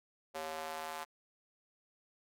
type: tone with high-pass filter sweep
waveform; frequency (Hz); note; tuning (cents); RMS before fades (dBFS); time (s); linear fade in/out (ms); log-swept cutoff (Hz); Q
square; 79.1; D#2; +29; -42; 0.34-1.05; 20; 570 to 860; 1.9
effects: AAC 64 kbps